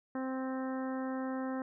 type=harmonic tone; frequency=261.6 Hz; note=C4; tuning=in tune; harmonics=1 / 2 / 3 / 4 / 5 / 6 / 7; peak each=-35 / -41 / -45 / -47 / -49 / -51 / -52 dBFS; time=0.15-1.62 s; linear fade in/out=2 ms; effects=none